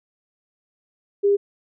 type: tone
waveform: sine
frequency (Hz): 403.1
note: G4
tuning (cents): +48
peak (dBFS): -14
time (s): 1.23-1.37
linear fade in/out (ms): 20
effects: none